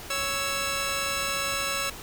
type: tone pair together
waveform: 10% pulse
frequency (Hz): 554.4 / 1318.6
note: C#5 / E6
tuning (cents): 0 / 0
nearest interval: octave + minor third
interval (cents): 1500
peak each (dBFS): -22 / -21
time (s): 0.1-1.9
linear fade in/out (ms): 5
effects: pink hiss -41 dBFS RMS until 2.02 s